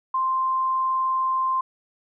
sine tone, 1046.5 Hz, C6, in tune, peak -20 dBFS, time 0.14-1.61 s, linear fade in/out 5 ms, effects none

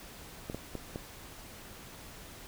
clicks, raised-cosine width 2 ms, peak -23 dBFS, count 4, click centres 0.499 / 0.546 / 0.753 / 0.959 s, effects pink hiss -49 dBFS RMS until 2.47 s

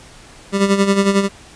25% pulse tone with tremolo, 197.7 Hz, G3, 15 cents sharp, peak -6 dBFS, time 0.52-1.29 s, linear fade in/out 50 ms, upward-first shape sine, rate 11 Hz, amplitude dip 65%, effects pink hiss -42 dBFS RMS until 1.55 s + resampled to 22050 Hz

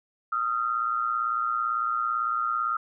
sine tone pair together, 1244.5 / 1362.4 Hz, D#6 / F6, 0 / -43 cents, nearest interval major second, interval 157 cents, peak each -27 dBFS, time 0.32-2.77 s, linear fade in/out 5 ms, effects none

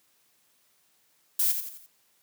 violet noise with echo, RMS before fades -24 dBFS, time 1.39-1.52 s, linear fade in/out 5 ms, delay 86 ms, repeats 4, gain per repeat -7 dB, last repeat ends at 1.864 s, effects white hiss -67 dBFS RMS until 2.22 s + high-pass 100 Hz 12 dB/octave

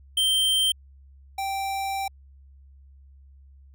square tone pair in turn, 3136 / 781.8 Hz, G7 / G5, 0 / -5 cents, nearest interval 2 octaves, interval 2405 cents, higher first, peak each -20 / -27 dBFS, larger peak first, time 0.17-0.72 / 1.38-2.08 s, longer second, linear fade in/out 5 ms, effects added 68 Hz sine -48 dBFS peak until 3.74 s

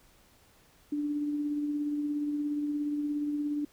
sine tone with tremolo, 293.7 Hz, D4, in tune, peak -27 dBFS, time 0.92-3.65 s, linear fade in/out 5 ms, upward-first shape triangle, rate 17 Hz, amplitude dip 35%, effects pink hiss -62 dBFS RMS until 3.72 s

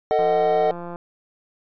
triangle chord, D# diminished, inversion second, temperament just, 448 / 622.3 / 746.7 Hz, A4 / D#5 / F#5, +31 / 0 / +16 cents, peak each -19 dBFS, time 0.11-0.71 s, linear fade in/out 0 ms
click train, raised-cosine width 1 ms, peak -21 dBFS, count 134, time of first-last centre 0.19-0.959 s, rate 173 Hz
effects resampled to 11025 Hz

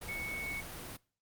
sine tone in noise, 2217 Hz, C#7, in tune, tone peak -37 dBFS, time 0.08-0.61 s, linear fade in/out 10 ms, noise pink, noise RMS -44 dBFS, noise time 0.01-0.97 s, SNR +4 dB, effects noise-tail reverb RT60 0.4 s tail -23 dB re dry + Opus 32 kbps

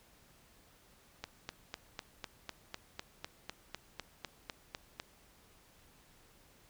click train, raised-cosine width 0.2 ms, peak -22 dBFS, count 16, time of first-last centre 1.24-4.999 s, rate 3.99 Hz, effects pink hiss -64 dBFS RMS until 6.69 s

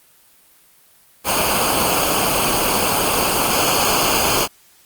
pink noise with comb filter, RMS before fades -17 dBFS, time 1.24-4.48 s, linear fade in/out 50 ms, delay 0.53 ms, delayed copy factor -0.8, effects white hiss -52 dBFS RMS until 4.85 s + Opus 32 kbps

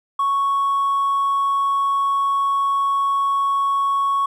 triangle tone with hard clipping, 1108.7 Hz, C#6, in tune, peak -16 dBFS, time 0.19-4.26 s, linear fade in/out 5 ms, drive 2 dB, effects none

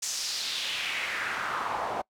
pink noise with band-pass filter sweep, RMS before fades -32 dBFS, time 0.02-2.02 s, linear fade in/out 10 ms, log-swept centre 6700 to 720 Hz, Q 2.5, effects noise-tail reverb RT60 0.1 s tail -24 dB re dry

